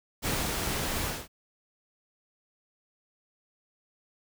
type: noise with ADSR envelope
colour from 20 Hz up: pink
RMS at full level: -29 dBFS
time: 0.22-1.28 s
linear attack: 41 ms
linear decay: 200 ms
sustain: -2 dB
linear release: 220 ms
effects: none